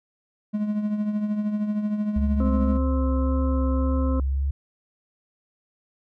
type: tone with tremolo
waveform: triangle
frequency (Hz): 210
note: G#3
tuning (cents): +19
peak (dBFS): -18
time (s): 0.53-2.78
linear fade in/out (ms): 20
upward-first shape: triangle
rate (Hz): 13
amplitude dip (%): 60
type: tone with vibrato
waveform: sine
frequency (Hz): 68.6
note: C#2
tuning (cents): -17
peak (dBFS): -21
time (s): 2.16-4.51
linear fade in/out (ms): 5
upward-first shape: sine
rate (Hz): 1.8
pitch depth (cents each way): 32
type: harmonic tone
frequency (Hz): 261.6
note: C4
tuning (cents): 0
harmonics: 1 / 2 / 4 / 5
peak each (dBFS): -25 / -31 / -37 / -39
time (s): 2.4-4.2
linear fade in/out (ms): 2
effects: none